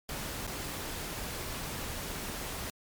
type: noise with dropouts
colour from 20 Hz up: pink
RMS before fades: -38 dBFS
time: 0.09-2.7 s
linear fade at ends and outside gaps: 1 ms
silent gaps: 0.468-0.475 s
effects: MP3 96 kbps